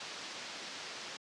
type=low-pass noise; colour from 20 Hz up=white; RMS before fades=-45 dBFS; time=0-1.17 s; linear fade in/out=5 ms; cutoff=5500 Hz; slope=24 dB/octave; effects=high-pass 200 Hz 12 dB/octave + resampled to 22050 Hz